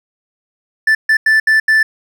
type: tone bursts at uneven times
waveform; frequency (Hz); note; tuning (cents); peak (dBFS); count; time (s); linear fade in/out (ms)
triangle; 1760; A6; 0; -6; 5; 0.87-0.95 / 1.09-1.17 / 1.26-1.4 / 1.47-1.6 / 1.68-1.83; 5
effects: none